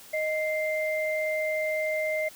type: tone pair together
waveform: sine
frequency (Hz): 622.3 / 2093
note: D#5 / C7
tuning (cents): 0 / 0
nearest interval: octave + major sixth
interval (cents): 2100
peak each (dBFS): -27 / -30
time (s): 0.13-2.29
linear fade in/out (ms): 10
effects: white hiss -49 dBFS RMS until 2.35 s